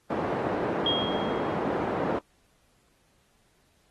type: band-pass noise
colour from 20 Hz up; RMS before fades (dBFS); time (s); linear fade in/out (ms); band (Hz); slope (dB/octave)
pink; -29; 0.1-2.19; 5; 250 to 870; 12
type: tone with exponential decay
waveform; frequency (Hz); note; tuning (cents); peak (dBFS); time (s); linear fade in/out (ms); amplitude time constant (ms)
sine; 3258; G#7; -34; -22; 0.86-1.6; 2; 160
effects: pink hiss -67 dBFS RMS until 3.9 s + AAC 32 kbps